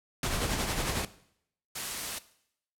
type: noise with tremolo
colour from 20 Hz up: pink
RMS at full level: -29 dBFS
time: 0.23-1.05 s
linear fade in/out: 2 ms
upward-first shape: sine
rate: 11 Hz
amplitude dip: 40%
type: noise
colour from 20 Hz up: white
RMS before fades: -35 dBFS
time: 1.75-2.19 s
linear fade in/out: 10 ms
effects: noise-tail reverb RT60 0.7 s tail -17 dB re dry + low-pass 12000 Hz 12 dB/octave